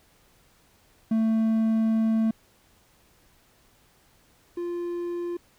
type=tone pair in turn; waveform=triangle; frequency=222.4 / 347.8 Hz; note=A3 / F4; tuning=+19 / -7 cents; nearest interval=minor sixth; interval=774 cents; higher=second; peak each=-18 / -26 dBFS; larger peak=first; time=1.11-2.31 / 4.57-5.37 s; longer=first; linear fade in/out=5 ms; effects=pink hiss -61 dBFS RMS until 5.58 s